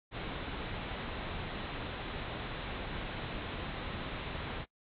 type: low-pass noise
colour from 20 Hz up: pink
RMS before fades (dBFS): -40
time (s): 0.11-4.66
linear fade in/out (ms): 50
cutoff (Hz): 3900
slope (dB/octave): 96
effects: noise-tail reverb RT60 0.1 s tail -22 dB re dry